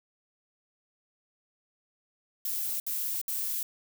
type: noise bursts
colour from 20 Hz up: violet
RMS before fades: -32 dBFS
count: 3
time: 2.45-3.63 s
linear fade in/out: 2 ms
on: 350 ms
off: 65 ms
effects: none